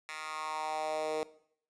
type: tone with high-pass filter sweep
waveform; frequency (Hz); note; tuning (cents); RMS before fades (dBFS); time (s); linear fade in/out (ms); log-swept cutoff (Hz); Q
10% pulse; 155.56; D#3; 0; -36; 0.09-1.23; 0; 1600 to 450; 3.4
effects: noise-tail reverb RT60 0.6 s tail -18 dB re dry + resampled to 22050 Hz